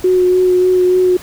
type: tone with vibrato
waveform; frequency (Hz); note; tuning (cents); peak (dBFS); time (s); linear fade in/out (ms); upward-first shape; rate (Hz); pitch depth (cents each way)
sine; 365.6; F#4; -21; -8; 0.04-1.17; 5; sine; 3.4; 15
effects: pink hiss -35 dBFS RMS until 1.22 s